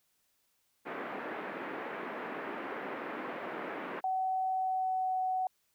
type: band-pass noise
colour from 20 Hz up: pink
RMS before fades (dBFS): -40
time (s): 0.85-4.01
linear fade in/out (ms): 20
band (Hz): 250 to 2100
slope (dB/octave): 24
type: tone with pitch glide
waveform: sine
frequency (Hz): 754 to 747.1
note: F#5 to F#5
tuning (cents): +32 to +17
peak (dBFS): -29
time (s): 4.04-5.47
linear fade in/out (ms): 2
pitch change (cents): -15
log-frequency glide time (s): 4.53-5.2
effects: white hiss -75 dBFS RMS until 5.74 s